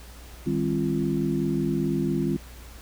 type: tone cluster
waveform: sine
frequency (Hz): 154.7 / 199.4 / 265.1 / 342.5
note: D#3 / G3 / C4 / F4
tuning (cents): -10 / +30 / +23 / -34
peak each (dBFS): -28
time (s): 0.46-2.37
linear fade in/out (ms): 10
effects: added 60 Hz sine -43 dBFS peak until 2.81 s + pink hiss -48 dBFS RMS until 2.81 s